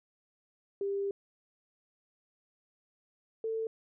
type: tone pair in turn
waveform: sine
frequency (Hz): 397.6 / 446.3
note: G4 / A4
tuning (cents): +25 / +25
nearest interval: major second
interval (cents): 200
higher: second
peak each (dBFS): -30 / -31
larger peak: first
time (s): 0.81-1.11 / 3.44-3.67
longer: first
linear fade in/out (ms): 2
effects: none